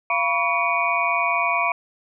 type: tone cluster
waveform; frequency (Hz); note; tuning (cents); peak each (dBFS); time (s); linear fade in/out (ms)
sine; 689 / 977 / 1126 / 2263 / 2432; F5 / B5 / C#6 / C#7 / D#7; -24 / -19 / +27 / +35 / -40; -25; 0.1-1.72; 2
effects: none